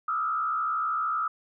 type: tone with frequency modulation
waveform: sine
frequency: 1288 Hz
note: E6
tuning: 41 cents flat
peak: -25 dBFS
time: 0.08-1.28 s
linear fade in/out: 5 ms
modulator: 66.5 Hz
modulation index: 1.1
effects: none